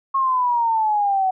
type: exponential sweep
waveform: sine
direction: down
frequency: 1091 to 746 Hz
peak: -16 dBFS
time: 0.14-1.31 s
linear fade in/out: 10 ms
effects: none